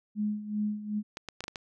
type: tone with tremolo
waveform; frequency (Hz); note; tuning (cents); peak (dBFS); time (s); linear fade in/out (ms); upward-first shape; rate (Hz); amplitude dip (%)
sine; 210.1; G#3; +20; -26; 0.15-1.03; 50; sine; 2.6; 75
type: clicks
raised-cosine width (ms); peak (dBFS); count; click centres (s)
0.2; -20; 6; 1.171 / 1.287 / 1.406 / 1.44 / 1.481 / 1.558
effects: none